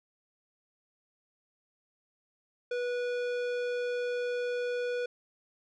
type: tone with tanh clipping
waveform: sine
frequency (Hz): 488.9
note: B4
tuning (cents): -18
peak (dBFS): -32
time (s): 2.71-5.06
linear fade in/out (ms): 5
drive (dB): 16
effects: none